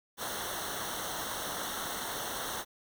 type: noise with comb filter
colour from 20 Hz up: pink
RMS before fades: -37 dBFS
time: 0.17-2.65 s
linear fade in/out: 50 ms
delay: 0.41 ms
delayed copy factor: -0.85
effects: none